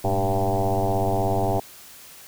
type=tone with frequency modulation; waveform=sine; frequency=392 Hz; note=G4; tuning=in tune; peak=-19 dBFS; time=0.04-1.6 s; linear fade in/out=5 ms; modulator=95.9 Hz; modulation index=4.5; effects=white hiss -45 dBFS RMS until 2.27 s

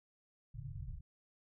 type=low-pass noise; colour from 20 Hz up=white; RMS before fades=-45 dBFS; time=0.54-1.01 s; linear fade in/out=10 ms; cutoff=150 Hz; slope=96 dB/octave; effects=none

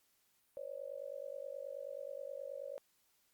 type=tone with amplitude modulation; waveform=sine; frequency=554.4 Hz; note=C#5; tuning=in tune; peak=-38 dBFS; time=0.57-2.78 s; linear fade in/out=0 ms; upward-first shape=sine; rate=49.4 Hz; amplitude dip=100%; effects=white hiss -75 dBFS RMS until 3.33 s + Opus 48 kbps

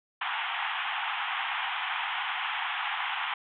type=band-pass noise; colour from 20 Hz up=pink; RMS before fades=-32 dBFS; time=0.21-3.34 s; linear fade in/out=5 ms; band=750 to 3400 Hz; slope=96 dB/octave; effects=none

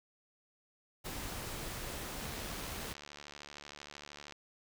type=noise; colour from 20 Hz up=pink; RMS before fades=-42 dBFS; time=1.04-2.94 s; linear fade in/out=20 ms
type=click train; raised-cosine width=0.2 ms; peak=-30 dBFS; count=156; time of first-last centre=2.2-4.323 s; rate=73 Hz
effects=none

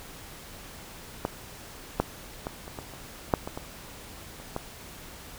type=clicks; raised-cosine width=1 ms; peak=-12 / -8 / -17 / -26 / -21 / -30 / -6 / -19 / -20 / -29 / -16 dBFS; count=11; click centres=1.251 / 2 / 2.469 / 2.679 / 2.788 / 2.937 / 3.338 / 3.475 / 3.575 / 4.4 / 4.564 s; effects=pink hiss -45 dBFS RMS until 5.38 s

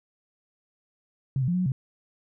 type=tone with pitch steps; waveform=sine; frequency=134.6 / 127.1 / 175 / 181.7 / 183.3 / 132 Hz; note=C3 / C3 / F3 / F#3 / F#3 / C3; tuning=+49 / -50 / +4 / -31 / -16 / +16 cents; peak=-22 dBFS; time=1.36-1.72 s; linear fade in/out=2 ms; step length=60 ms; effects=none

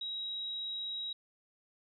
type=tone; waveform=sine; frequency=3834 Hz; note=A#7; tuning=48 cents sharp; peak=-36 dBFS; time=0.01-1.13 s; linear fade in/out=5 ms; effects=none

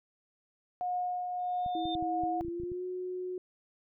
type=tone with tremolo; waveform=sine; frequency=721 Hz; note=F#5; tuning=45 cents flat; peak=-29 dBFS; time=0.81-2.41 s; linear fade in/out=0 ms; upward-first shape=triangle; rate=1.6 Hz; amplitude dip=40%
type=tone with exponential growth; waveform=sine; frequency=3598 Hz; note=A7; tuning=38 cents sharp; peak=-35 dBFS; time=1.39-1.95 s; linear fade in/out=2 ms; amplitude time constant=120 ms
type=clicks; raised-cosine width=5 ms; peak=-33 dBFS; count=11; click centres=1.662 / 1.855 / 1.953 / 2.026 / 2.236 / 2.41 / 2.449 / 2.483 / 2.6 / 2.635 / 2.718 s
type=tone with pitch glide; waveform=sine; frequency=327.4 to 365.4 Hz; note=E4 to F#4; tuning=-12 to -22 cents; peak=-34 dBFS; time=1.75-3.38 s; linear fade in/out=2 ms; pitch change=+190 cents; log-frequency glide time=2.3-2.84 s
effects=none

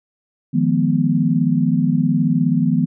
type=chord; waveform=sine; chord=F half-diminished seventh; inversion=third; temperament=equal with one note detuned; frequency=155.56 / 174.61 / 211.8 / 246.9 Hz; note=Eb3 / F3 / Ab3 / Cb4; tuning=0 / 0 / +34 / 0 cents; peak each=-19 / -19 / -22 / -18 dBFS; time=0.53-2.86 s; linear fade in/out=20 ms; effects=none

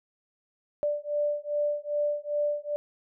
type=beating tone pair; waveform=sine; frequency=587.3 / 589.8 Hz; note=D5 / D5; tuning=0 / +7 cents; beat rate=2.5 Hz; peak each=-29 dBFS; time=0.83-2.76 s; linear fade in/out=0 ms; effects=none

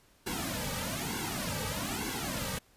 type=noise with flanger; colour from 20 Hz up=pink; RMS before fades=-35 dBFS; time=0.26-2.59 s; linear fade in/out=10 ms; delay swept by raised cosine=1.6 to 2.9 ms; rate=1.1 Hz; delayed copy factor=-1; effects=pink hiss -64 dBFS RMS until 2.76 s + resampled to 32000 Hz

